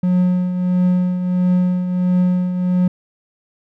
triangle tone with tremolo, 180.8 Hz, F#3, 40 cents flat, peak -9 dBFS, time 0.03-2.88 s, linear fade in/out 5 ms, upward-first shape triangle, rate 1.5 Hz, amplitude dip 60%, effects none

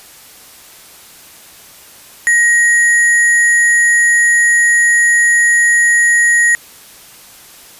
sine tone with sample-and-hold, 1888 Hz, A#6, 22 cents sharp, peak -7 dBFS, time 2.27-6.55 s, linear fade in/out 0 ms, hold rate 8820 Hz, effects white hiss -39 dBFS RMS until 7.79 s + resampled to 32000 Hz

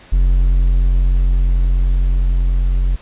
triangle tone with level ramp, 44.7 Hz, F1, 41 cents sharp, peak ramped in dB -7 to -10 dBFS, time 0.12-2.96 s, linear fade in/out 10 ms, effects pink hiss -43 dBFS RMS until 3.01 s + resampled to 8000 Hz

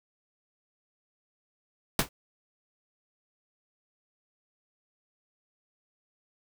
pink noise with exponential decay, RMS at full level -19 dBFS, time 1.99-2.09 s, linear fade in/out 2 ms, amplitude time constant 21 ms, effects none

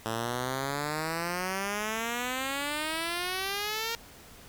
5% pulse exponential sweep, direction up, 110.3 to 466.2 Hz, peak -19 dBFS, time 0.06-3.95 s, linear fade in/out 0 ms, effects pink hiss -51 dBFS RMS until 4.48 s

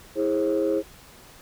sine tone cluster, 325.4 / 412.3 / 534 Hz, E4 / G#4 / C5, -22 / -13 / +35 cents, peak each -24 dBFS, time 0.15-0.83 s, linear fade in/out 50 ms, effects tanh soft clip ceiling -15 dBFS + pink hiss -49 dBFS RMS until 1.41 s

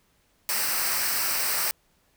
white noise with comb filter, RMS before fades -26 dBFS, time 0.49-1.71 s, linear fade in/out 0 ms, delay 0.29 ms, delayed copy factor -0.65, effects pink hiss -66 dBFS RMS until 2.16 s

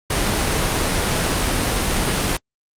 pink noise, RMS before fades -19 dBFS, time 0.1-2.37 s, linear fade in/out 5 ms, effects low-pass 11000 Hz 12 dB/octave + Opus 32 kbps

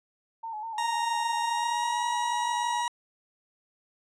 sine tone with vibrato, 880 Hz, A5, in tune, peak -33 dBFS, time 0.43-2.82 s, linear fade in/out 10 ms, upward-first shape square, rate 5 Hz, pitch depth 55 cents each way
40% pulse tone with pitch glide, 932.3 to 956.9 Hz, A#5 to A#5, 0 to +45 cents, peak -26 dBFS, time 0.78-2.88 s, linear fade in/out 2 ms, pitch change +45 cents, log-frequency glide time 1.41-2.03 s
effects resampled to 22050 Hz

